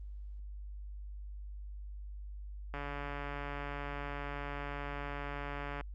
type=click train; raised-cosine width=0.5 ms; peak=-26 dBFS; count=440; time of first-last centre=2.74-5.81 s; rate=143 Hz; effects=added 50 Hz sine -42 dBFS peak until 5.94 s + Opus 32 kbps